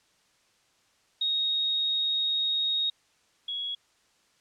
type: tone pair in turn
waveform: sine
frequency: 3748 / 3339 Hz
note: A#7 / G#7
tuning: +9 / +9 cents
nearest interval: major second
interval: 200 cents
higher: first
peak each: -24 / -30 dBFS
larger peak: first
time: 1.21-2.9 / 3.48-3.75 s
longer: first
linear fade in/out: 5 ms
effects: white hiss -66 dBFS RMS until 4.4 s + low-pass 7000 Hz 12 dB/octave